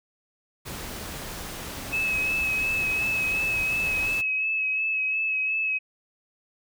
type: noise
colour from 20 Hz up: pink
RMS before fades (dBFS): -36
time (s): 0.65-4.22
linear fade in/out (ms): 20
type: tone with vibrato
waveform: sine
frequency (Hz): 2578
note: E7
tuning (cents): -39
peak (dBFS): -23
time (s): 1.92-5.79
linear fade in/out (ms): 20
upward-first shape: sine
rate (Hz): 2.8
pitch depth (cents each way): 26
effects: none